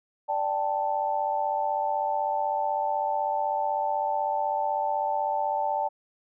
sine chord, D suspended fourth, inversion none, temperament equal, 587.3 / 784 / 880 Hz, D5 / G5 / A5, 0 / 0 / 0 cents, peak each -31 / -29 / -27 dBFS, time 0.28-5.89 s, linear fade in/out 20 ms, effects none

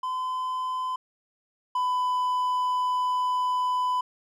triangle tone pair in turn, 1020 / 1000.7 Hz, C6 / B5, -44 / +23 cents, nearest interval unison, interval 33 cents, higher first, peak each -25 / -21 dBFS, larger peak second, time 0.03-0.96 / 1.75-4.01 s, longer second, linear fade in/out 5 ms, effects none

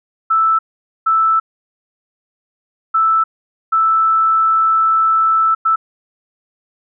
sine tone bursts at uneven times, 1318.5 Hz, E6, in tune, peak -10 dBFS, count 5, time 0.3-0.59 / 1.06-1.4 / 2.94-3.24 / 3.72-5.55 / 5.65-5.76 s, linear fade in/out 10 ms, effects none

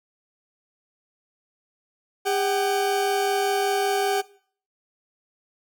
40% pulse tone pair together, 402.6 / 760 Hz, G4 / F#5, +46 / +46 cents, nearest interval major seventh, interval 1100 cents, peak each -23 / -24 dBFS, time 2.25-4.22 s, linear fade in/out 20 ms, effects noise-tail reverb RT60 0.5 s tail -20 dB re dry

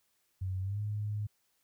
sine tone with pitch glide, 93.9 to 104.79 Hz, F#2 to G#2, +26 to +16 cents, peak -32 dBFS, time 0.41-1.27 s, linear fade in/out 10 ms, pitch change +190 cents, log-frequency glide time 0.61-0.8 s, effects white hiss -75 dBFS RMS until 1.63 s

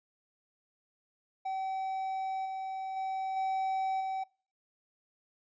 triangle tone with level steps, 765 Hz, G5, 42 cents flat, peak -30 / -33 / -30 / -27 / -30 dBFS, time 1.45-4.24 s, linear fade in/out 10 ms, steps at 2.45 / 2.96 / 3.36 / 4 s, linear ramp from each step 10 ms, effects noise-tail reverb RT60 0.4 s tail -25 dB re dry + resampled to 16000 Hz

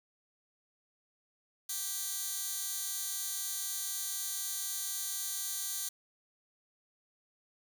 15% pulse tone with high-pass filter, 392 Hz, G4, in tune, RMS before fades -37 dBFS, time 1.69-5.89 s, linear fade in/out 5 ms, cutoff 7000 Hz, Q 0.83, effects none

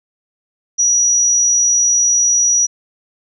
sine tone, 5820 Hz, F#8, 29 cents flat, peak -10 dBFS, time 0.78-2.67 s, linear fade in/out 20 ms, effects none

